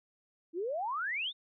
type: exponential sweep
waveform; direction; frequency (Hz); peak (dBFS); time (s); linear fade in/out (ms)
sine; up; 315.2 to 3729; -32; 0.53-1.33; 50
effects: none